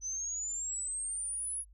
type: exponential sweep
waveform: sine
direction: up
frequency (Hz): 6030 to 10548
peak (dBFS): -34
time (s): 0.01-1.65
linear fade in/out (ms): 50
effects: added 50 Hz sine -55 dBFS peak until 1.73 s